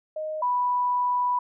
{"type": "tone pair in turn", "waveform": "sine", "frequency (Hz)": [621, 985.8], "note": ["D#5", "B5"], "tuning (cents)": [-3, -3], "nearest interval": "minor sixth", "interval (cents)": 800, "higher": "second", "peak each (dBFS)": [-28, -21], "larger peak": "second", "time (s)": [[0.16, 0.42], [0.42, 1.39]], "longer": "second", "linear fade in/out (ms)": 5, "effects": []}